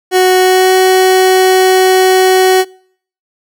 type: tone with pitch glide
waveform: 30% pulse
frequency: 369.9 to 374 Hz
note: F#4 to F#4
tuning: 0 to +19 cents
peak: -3 dBFS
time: 0.11-2.65 s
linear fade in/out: 50 ms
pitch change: +19 cents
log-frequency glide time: 0.38-0.73 s
effects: noise-tail reverb RT60 0.6 s tail -26 dB re dry